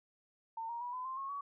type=tone with pitch steps; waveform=sine; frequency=905 / 939.1 / 974.4 / 1011.1 / 1049.2 / 1088.7 / 1129.7 Hz; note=A5 / A#5 / B5 / B5 / C6 / C#6 / C#6; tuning=+48 / +13 / -24 / +40 / +4 / -32 / +32 cents; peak=-38 dBFS; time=0.57-1.41 s; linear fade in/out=5 ms; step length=120 ms; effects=none